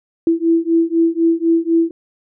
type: beating tone pair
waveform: sine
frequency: 329.6 / 333.6 Hz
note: E4 / E4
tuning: 0 / +21 cents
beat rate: 4 Hz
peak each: -15 dBFS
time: 0.27-1.91 s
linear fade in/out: 2 ms
effects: none